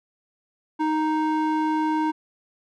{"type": "tone with band-pass filter", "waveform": "square", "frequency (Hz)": 311.1, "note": "D#4", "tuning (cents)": 0, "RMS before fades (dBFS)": -23, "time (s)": [0.79, 2.12], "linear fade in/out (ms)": 20, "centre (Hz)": 670, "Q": 4.1, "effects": []}